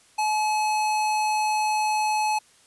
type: tone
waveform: square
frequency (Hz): 855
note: A5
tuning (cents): -50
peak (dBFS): -22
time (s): 0.18-2.39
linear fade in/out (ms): 10
effects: white hiss -57 dBFS RMS until 2.66 s + resampled to 24000 Hz